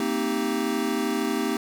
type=chord; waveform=square; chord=C minor seventh; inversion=third; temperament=equal with one note detuned; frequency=228.8 / 261.6 / 311.1 / 392 Hz; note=Bb3 / C4 / Eb4 / G4; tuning=-32 / 0 / 0 / 0 cents; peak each=-30 dBFS; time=0-1.57 s; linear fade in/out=2 ms; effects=none